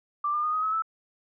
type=tone with pitch steps; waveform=sine; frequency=1177 / 1203.1 / 1229.8 / 1257.1 / 1285 / 1313.5 Hz; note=D6 / D6 / D#6 / D#6 / E6 / E6; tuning=+3 / +41 / -21 / +17 / -45 / -7 cents; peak=-24 dBFS; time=0.24-0.822 s; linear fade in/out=5 ms; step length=97 ms; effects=none